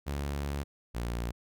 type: tone pair in turn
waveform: sawtooth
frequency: 71 / 58.76 Hz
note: C#2 / A#1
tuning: +42 / +14 cents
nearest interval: minor third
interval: 328 cents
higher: first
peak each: -28 dBFS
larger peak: neither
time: 0.06-0.64 / 0.94-1.32 s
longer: first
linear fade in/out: 20 ms
effects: none